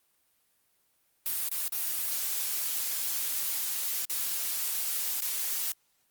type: noise with dropouts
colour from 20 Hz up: blue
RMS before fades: -31 dBFS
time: 1.26-5.72 s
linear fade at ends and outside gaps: 1 ms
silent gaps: 1.487-1.514 / 1.681-1.723 / 4.051-4.098 / 5.206-5.22 s
effects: white hiss -71 dBFS RMS until 6.1 s + Opus 32 kbps